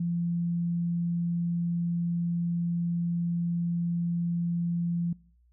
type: tone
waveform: sine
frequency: 171.4 Hz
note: F3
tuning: 32 cents flat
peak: -26 dBFS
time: 0-5.13 s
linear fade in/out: 5 ms
effects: noise-tail reverb RT60 0.5 s tail -23 dB re dry + added 60 Hz sine -60 dBFS peak until 5.52 s